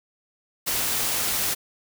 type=noise; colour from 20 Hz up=white; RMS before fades=-25 dBFS; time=0.66-1.55 s; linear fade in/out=20 ms; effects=none